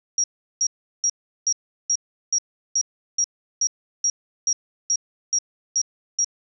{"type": "tone bursts", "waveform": "sine", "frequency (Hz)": 5670, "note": "F8", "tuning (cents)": 25, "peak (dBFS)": -17, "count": 15, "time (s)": [0.18, 6.245], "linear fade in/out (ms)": 2, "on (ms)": 59, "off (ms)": 370, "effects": []}